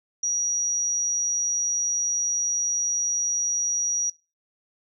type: tone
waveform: sine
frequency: 5770 Hz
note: F#8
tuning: 44 cents flat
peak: -22 dBFS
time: 0.23-4.1 s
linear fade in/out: 5 ms
effects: noise-tail reverb RT60 0.3 s tail -24 dB re dry